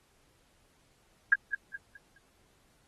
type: tone with echo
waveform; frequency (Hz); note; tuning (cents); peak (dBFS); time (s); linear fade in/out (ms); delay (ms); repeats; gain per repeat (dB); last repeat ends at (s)
sine; 1623; G#6; -40; -17; 1.32-1.34; 5; 210; 4; -9; 2.18
effects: pink hiss -68 dBFS RMS until 2.87 s + AAC 32 kbps